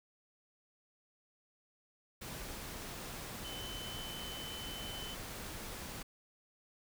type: tone in noise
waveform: sine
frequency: 3041 Hz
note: F#7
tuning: 47 cents sharp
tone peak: -45 dBFS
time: 3.44-5.15 s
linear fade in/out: 10 ms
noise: pink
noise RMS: -45 dBFS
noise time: 2.21-6.03 s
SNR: -3 dB
effects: none